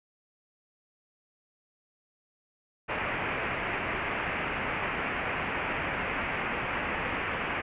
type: low-pass noise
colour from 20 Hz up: white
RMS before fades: -32 dBFS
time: 2.88-7.62 s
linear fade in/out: 20 ms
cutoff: 2600 Hz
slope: 48 dB/octave
effects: resampled to 8000 Hz